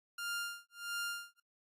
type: tone with tremolo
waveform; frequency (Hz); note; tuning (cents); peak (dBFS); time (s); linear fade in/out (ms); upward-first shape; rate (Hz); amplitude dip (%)
sawtooth; 1400; F6; +4; -32; 0.18-1.4; 5; sine; 1.5; 100
effects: AAC 48 kbps